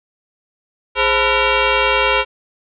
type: tone with frequency modulation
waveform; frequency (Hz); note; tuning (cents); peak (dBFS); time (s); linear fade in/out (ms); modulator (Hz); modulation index
sine; 885; A5; +10; -12; 0.95-2.25; 50; 470; 4.8
effects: none